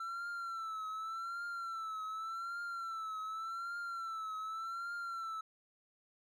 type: tone with vibrato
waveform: triangle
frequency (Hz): 1340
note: E6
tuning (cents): +28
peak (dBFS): -37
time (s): 0-5.41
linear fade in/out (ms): 5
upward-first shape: triangle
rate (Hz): 0.86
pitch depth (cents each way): 83
effects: none